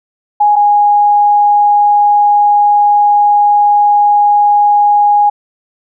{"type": "tone pair in turn", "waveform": "sine", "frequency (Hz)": [830.6, 825.3], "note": ["G#5", "G#5"], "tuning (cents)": [0, -11], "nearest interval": "unison", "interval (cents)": 11, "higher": "first", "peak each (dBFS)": [-5, -5], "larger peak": "neither", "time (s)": [[0.4, 0.56], [0.56, 5.3]], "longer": "second", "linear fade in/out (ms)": 10, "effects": []}